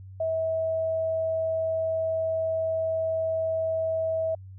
sine tone, 646 Hz, E5, 35 cents flat, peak -24 dBFS, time 0.2-4.35 s, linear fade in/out 5 ms, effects added 95 Hz sine -41 dBFS peak until 4.58 s

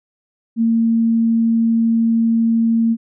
sine tone, 228.2 Hz, A#3, 37 cents flat, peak -12 dBFS, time 0.56-2.97 s, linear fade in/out 50 ms, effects none

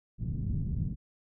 white low-pass noise, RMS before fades -32 dBFS, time 0.18-0.96 s, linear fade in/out 50 ms, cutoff 170 Hz, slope 24 dB/octave, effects none

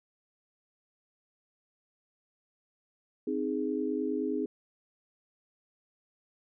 sine chord, Ab major, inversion first, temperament equal, 261.6 / 311.1 / 415.3 Hz, C4 / Eb4 / Ab4, 0 / 0 / 0 cents, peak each -33 dBFS, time 3.27-4.46 s, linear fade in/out 5 ms, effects none

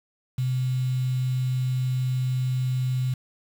sine tone with quantisation, 128.1 Hz, C3, 36 cents flat, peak -22 dBFS, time 0.38-3.14 s, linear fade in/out 5 ms, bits 7, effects none

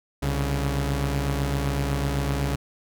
sawtooth tone pair together, 66.35 / 140.6 Hz, C2 / C#3, +25 / +25 cents, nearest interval octave + minor second, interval 1300 cents, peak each -22 dBFS, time 0.22-2.56 s, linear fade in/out 10 ms, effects none

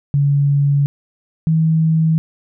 sine tone pair in turn, 142 / 160.39 Hz, C#3 / E3, +42 / -47 cents, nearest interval major second, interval 211 cents, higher second, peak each -11 dBFS, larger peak neither, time 0.14-0.86 / 1.47-2.18 s, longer first, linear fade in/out 0 ms, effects none

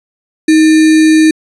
sine tone with sample-and-hold, 314.6 Hz, D#4, 19 cents sharp, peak -3 dBFS, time 0.48-1.31 s, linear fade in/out 5 ms, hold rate 2100 Hz, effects resampled to 24000 Hz

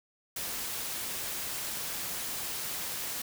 white noise, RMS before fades -36 dBFS, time 0.36-3.22 s, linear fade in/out 5 ms, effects none

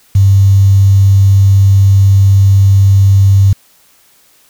sine tone with quantisation, 98 Hz, G2, in tune, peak -3 dBFS, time 0.15-3.53 s, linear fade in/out 5 ms, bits 5, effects white hiss -48 dBFS RMS until 4.49 s

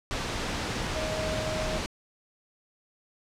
sine tone in noise, 627 Hz, D#5, 13 cents sharp, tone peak -32 dBFS, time 0.96-1.78 s, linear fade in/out 0 ms, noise pink, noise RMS -31 dBFS, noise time 0.11-1.86 s, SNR -4 dB, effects low-pass 6000 Hz 12 dB/octave

